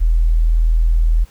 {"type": "tone", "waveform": "sine", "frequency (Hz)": 40.7, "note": "E1", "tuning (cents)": -21, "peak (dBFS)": -10, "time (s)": [0, 1.25], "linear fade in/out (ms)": 20, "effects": ["pink hiss -50 dBFS RMS until 1.3 s"]}